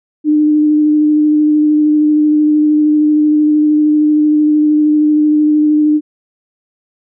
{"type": "tone with vibrato", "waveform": "sine", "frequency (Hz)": 302.1, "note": "D4", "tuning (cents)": 49, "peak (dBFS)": -7, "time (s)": [0.24, 6.01], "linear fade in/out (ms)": 50, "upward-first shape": "square", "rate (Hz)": 13, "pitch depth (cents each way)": 10, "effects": []}